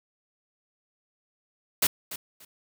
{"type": "noise with echo", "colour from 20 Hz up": "white", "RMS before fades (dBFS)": -22, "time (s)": [1.82, 1.87], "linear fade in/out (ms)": 5, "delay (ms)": 290, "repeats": 2, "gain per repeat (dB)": -14, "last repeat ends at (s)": 2.45, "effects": []}